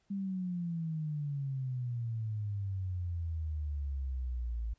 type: exponential sweep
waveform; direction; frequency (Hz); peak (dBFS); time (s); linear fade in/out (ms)
sine; down; 200.4 to 55; -33; 0.1-4.74; 10
effects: pink hiss -75 dBFS RMS until 4.78 s + resampled to 16000 Hz